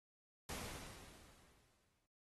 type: noise with exponential decay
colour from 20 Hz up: pink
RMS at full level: -45 dBFS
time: 0.49-2.06 s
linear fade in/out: 2 ms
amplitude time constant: 340 ms
effects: noise-tail reverb RT60 0.1 s tail -19 dB re dry + AAC 32 kbps